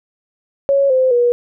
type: tone with pitch steps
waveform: sine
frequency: 554.4 / 517.3 / 482.6 Hz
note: C#5 / C5 / B4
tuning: 0 / -20 / -40 cents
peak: -10 dBFS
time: 0.69-1.32 s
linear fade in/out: 0 ms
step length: 210 ms
effects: none